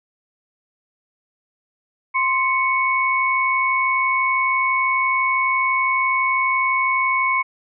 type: tone pair together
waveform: sine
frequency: 1046.3 / 2217 Hz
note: C6 / C#7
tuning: 0 / 0 cents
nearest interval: octave + minor second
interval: 1300 cents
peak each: -19 dBFS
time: 2.14-7.43 s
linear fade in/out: 20 ms
effects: none